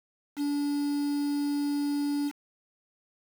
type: tone with quantisation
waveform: triangle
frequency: 288.2 Hz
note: D4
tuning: 33 cents flat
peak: -24 dBFS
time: 0.36-2.32 s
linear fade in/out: 50 ms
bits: 7
effects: none